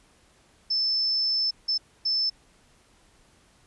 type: tone bursts at uneven times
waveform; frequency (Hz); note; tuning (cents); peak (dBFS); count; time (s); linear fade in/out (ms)
sine; 5274; E8; 0; -22; 3; 0.7-1.51 / 1.68-1.78 / 2.05-2.3; 10
effects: pink hiss -60 dBFS RMS until 3.66 s + resampled to 24000 Hz